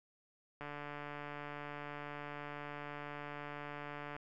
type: click train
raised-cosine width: 0.5 ms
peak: -30 dBFS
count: 520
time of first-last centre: 0.61-4.165 s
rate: 146 Hz
effects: none